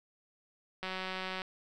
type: click train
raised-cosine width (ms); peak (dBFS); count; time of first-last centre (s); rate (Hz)
0.3; -22; 111; 0.83-1.418; 187
effects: none